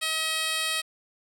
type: tone with band-pass filter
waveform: 10% pulse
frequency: 637 Hz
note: D#5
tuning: 41 cents sharp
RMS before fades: -28 dBFS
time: 0.01-0.82 s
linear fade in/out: 20 ms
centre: 6200 Hz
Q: 0.58
effects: none